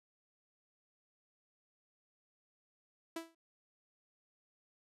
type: tone with exponential decay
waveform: sawtooth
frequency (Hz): 329.6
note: E4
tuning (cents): 0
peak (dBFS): -33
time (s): 3.16-3.35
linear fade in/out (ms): 5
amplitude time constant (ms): 41
effects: resampled to 32000 Hz